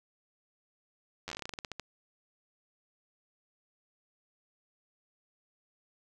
slowing click train, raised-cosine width 0.2 ms, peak -21 dBFS, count 16, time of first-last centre 1.28-1.797 s, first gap 10 ms, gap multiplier 1.16, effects none

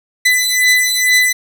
sawtooth beating tone pair, 2000 / 2002.2 Hz, B6 / B6, +21 / +23 cents, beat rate 2.2 Hz, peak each -10 dBFS, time 0.25-1.33 s, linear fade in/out 10 ms, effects none

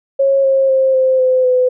sine tone with pitch steps, 546 / 537.6 / 529.2 / 521 / 513 / 505 Hz, C#5 / C5 / C5 / C5 / C5 / B4, -26 / +47 / +20 / -7 / -34 / +39 cents, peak -9 dBFS, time 0.19-1.69 s, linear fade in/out 10 ms, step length 250 ms, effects none

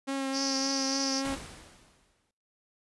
sawtooth tone with vibrato, 270.6 Hz, C#4, 42 cents flat, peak -26 dBFS, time 0.07-1.36 s, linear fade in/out 20 ms, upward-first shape triangle, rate 3.5 Hz, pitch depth 20 cents each way
pink band-pass noise, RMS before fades -33 dBFS, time 0.32-1.23 s, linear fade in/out 50 ms, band 4600 to 6100 Hz, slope 96 dB/octave
pink noise with exponential decay, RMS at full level -37 dBFS, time 1.25-2.31 s, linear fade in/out 1 ms, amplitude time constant 230 ms
effects noise-tail reverb RT60 0.8 s tail -25 dB re dry + resampled to 24000 Hz

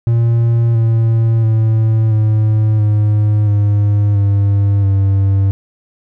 triangle tone with pitch steps, 116.54 / 113.68 / 110.89 / 108.17 / 105.52 / 102.93 / 100.4 / 97.94 Hz, A#2 / A#2 / A2 / A2 / G#2 / G#2 / G2 / G2, 0 / -43 / +14 / -29 / +28 / -15 / +42 / -1 cents, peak -7 dBFS, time 0.07-5.51 s, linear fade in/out 0 ms, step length 680 ms, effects none

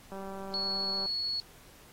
click train, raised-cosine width 1 ms, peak -29 dBFS, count 183, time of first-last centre 0.12-1.058 s, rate 194 Hz
sine tone, 4373 Hz, C#8, 24 cents flat, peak -30 dBFS, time 0.54-1.4 s, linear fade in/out 0 ms
effects pink hiss -56 dBFS RMS until 1.92 s + AAC 48 kbps

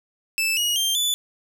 sawtooth tone with pitch steps, 2636 / 2891 / 3171 / 3478 Hz, E7 / F#7 / G7 / A7, -1 / -41 / +19 / -21 cents, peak -17 dBFS, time 0.38-1.14 s, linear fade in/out 0 ms, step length 190 ms, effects none

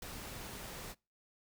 pink noise with ADSR envelope, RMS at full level -43 dBFS, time 0.02-0.95 s, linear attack 5 ms, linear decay 7 ms, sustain -3 dB, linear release 41 ms, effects noise-tail reverb RT60 0.3 s tail -26 dB re dry

